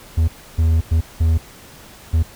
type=tone bursts at uneven times; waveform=triangle; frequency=81 Hz; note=E2; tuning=30 cents flat; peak=-10 dBFS; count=5; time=0.17-0.28 / 0.58-0.81 / 0.91-1.01 / 1.2-1.38 / 2.13-2.23 s; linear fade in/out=10 ms; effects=pink hiss -42 dBFS RMS until 2.35 s